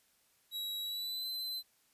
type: tone with pitch glide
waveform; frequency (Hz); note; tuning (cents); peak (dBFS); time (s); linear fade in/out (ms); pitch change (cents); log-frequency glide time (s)
45% pulse; 3875 to 4054; B7 to B7; -34 to +45; -36; 0.51-1.63; 50; +79; 0.81-1.28
effects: white hiss -71 dBFS RMS until 1.93 s + resampled to 32000 Hz